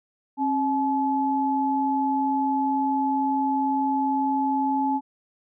sine tone pair together, 270.2 / 857.8 Hz, C#4 / A5, -44 / -44 cents, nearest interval octave + minor sixth, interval 2000 cents, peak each -24 / -23 dBFS, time 0.37-5.01 s, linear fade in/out 50 ms, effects none

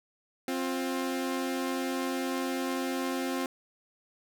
sawtooth tone pair together, 264.1 / 353.1 Hz, C4 / F4, +16 / +19 cents, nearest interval perfect fourth, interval 503 cents, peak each -27 / -31 dBFS, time 0.48-3.46 s, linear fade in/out 2 ms, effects none

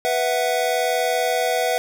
square chord, B suspended fourth, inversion none, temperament equal, 493.9 / 659.3 / 740 Hz, B4 / E5 / F#5, 0 / 0 / 0 cents, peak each -24 dBFS, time 0.05-1.78 s, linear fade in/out 0 ms, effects none

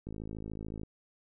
click train, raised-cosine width 3 ms, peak -28 dBFS, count 42, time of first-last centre 0.07-0.834 s, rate 53.7 Hz, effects none

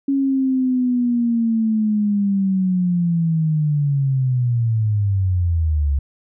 sine linear sweep, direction down, 277.2 to 68 Hz, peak -15 dBFS, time 0.08-5.99 s, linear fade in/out 5 ms, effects none

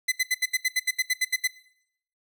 sawtooth tone bursts, 2023 Hz, B6, 41 cents sharp, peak -17 dBFS, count 13, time 0.08-1.476 s, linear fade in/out 10 ms, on 40 ms, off 73 ms, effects noise-tail reverb RT60 0.7 s tail -19 dB re dry

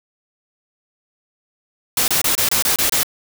white noise bursts, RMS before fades -17 dBFS, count 8, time 1.97-3.032 s, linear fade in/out 2 ms, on 110 ms, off 26 ms, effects none

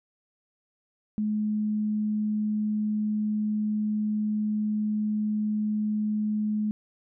sine tone, 212.3 Hz, G#3, 38 cents sharp, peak -24 dBFS, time 1.18-6.71 s, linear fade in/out 0 ms, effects none

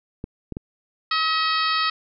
clicks, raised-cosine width 3 ms, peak -17 dBFS, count 3, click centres 0.241 / 0.523 / 0.569 s
harmonic tone, 638 Hz, D#5, 43 cents sharp, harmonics 2 / 3 / 4 / 5 / 6 / 7 / 8, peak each -22 / -28 / -30 / -31 / -29 / -28 / -33 dBFS, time 1.11-1.9 s, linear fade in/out 5 ms
effects none

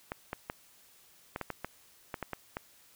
clicks, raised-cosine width 0.5 ms, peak -20 dBFS, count 11, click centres 0.119 / 0.331 / 0.499 / 1.361 / 1.413 / 1.503 / 1.646 / 2.142 / 2.227 / 2.333 / 2.569 s, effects white hiss -61 dBFS RMS until 2.95 s

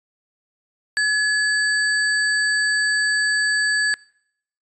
sine tone with sample-and-hold, 1700 Hz, G#6, 40 cents sharp, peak -16 dBFS, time 0.97-3.94 s, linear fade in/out 0 ms, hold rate 6300 Hz, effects noise-tail reverb RT60 0.7 s tail -24 dB re dry + resampled to 22050 Hz

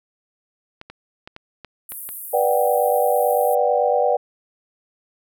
clicks, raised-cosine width 0.3 ms, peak -21 dBFS, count 7, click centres 0.814 / 0.9 / 1.275 / 1.364 / 1.647 / 1.92 / 2.09 s
white band-pass noise, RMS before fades -34 dBFS, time 1.89-3.55 s, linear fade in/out 2 ms, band 10000 to 15000 Hz, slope 48 dB/octave
sine chord, G major seventh, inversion first, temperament just, 490 / 588 / 735 / 784 Hz, B4 / D5 / F#5 / G5, -14 / +2 / -12 / 0 cents, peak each -20 / -20 / -22 / -22 dBFS, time 2.33-4.17 s, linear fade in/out 10 ms
effects none

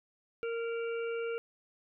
harmonic tone, 462.8 Hz, A#4, 13 cents flat, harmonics 1 / 3 / 5 / 6, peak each -33 / -43 / -47 / -49 dBFS, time 0.43-1.38 s, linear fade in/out 0 ms, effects none

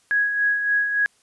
sine tone with tremolo, 1661.2 Hz, G#6, in tune, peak -16 dBFS, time 0.11-1.06 s, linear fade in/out 0 ms, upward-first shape sine, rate 3.5 Hz, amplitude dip 50%, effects white hiss -61 dBFS RMS until 1.22 s + resampled to 24000 Hz

